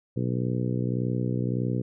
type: harmonic tone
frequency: 61.7 Hz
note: B1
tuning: 1 cent flat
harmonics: 2 / 3 / 4 / 5 / 6 / 7 / 8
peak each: -27 / -31 / -33 / -35 / -37 / -38 / -39 dBFS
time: 0.16-1.82 s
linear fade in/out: 10 ms
effects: none